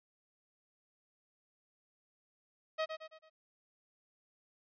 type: tone with echo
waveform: sawtooth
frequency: 633 Hz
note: D#5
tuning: 30 cents sharp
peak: -28 dBFS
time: 2.78-2.86 s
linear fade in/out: 20 ms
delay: 110 ms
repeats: 4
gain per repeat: -7 dB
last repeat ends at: 3.3 s
effects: resampled to 11025 Hz